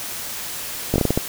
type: slowing click train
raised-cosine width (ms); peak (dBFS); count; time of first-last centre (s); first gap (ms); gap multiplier
2; -4; 7; 0.94-1.175; 18; 1.31
effects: white hiss -30 dBFS RMS until 1.28 s